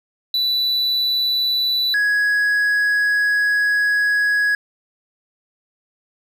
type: tone pair in turn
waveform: triangle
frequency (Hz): 3968 / 1668.3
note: B7 / G#6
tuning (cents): +7 / +7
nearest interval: octave + minor third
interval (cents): 1500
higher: first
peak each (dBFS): -15 / -13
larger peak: second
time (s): 0.34-1.94 / 1.94-4.55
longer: second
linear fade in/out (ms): 2
effects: 8-bit